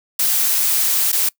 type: noise with dropouts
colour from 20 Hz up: blue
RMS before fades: -17 dBFS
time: 0.19-1.29 s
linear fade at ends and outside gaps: 5 ms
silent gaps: 1.119-1.127 s
effects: noise-tail reverb RT60 0.1 s tail -24 dB re dry